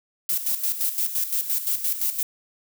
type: noise with tremolo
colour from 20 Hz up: violet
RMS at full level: -23 dBFS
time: 0.29-2.23 s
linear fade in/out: 2 ms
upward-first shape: square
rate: 5.8 Hz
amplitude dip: 65%
effects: none